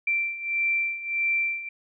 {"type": "beating tone pair", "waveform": "sine", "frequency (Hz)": [2349, 2350.6], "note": ["D7", "D7"], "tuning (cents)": [0, 1], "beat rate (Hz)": 1.6, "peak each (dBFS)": [-29, -25], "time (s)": [0.07, 1.69], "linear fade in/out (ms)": 5, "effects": []}